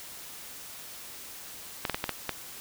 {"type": "clicks", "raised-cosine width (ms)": 0.3, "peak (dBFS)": -12, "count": 6, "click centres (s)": [1.852, 1.897, 1.945, 2.041, 2.093, 2.293], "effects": ["white hiss -44 dBFS RMS until 2.6 s"]}